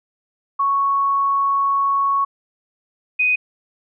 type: tone pair in turn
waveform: sine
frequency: 1108.7 / 2496 Hz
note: C#6 / D#7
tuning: 0 / +5 cents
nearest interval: octave + major second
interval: 1405 cents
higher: second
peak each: -15 / -14 dBFS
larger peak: second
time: 0.59-2.25 / 3.19-3.36 s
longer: first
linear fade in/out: 10 ms
effects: none